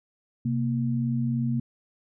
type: tone pair together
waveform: sine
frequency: 129.81 / 233.1 Hz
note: C3 / A#3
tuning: -13 / 0 cents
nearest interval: minor seventh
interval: 1013 cents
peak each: -26 dBFS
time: 0.45-1.6 s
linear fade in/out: 5 ms
effects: none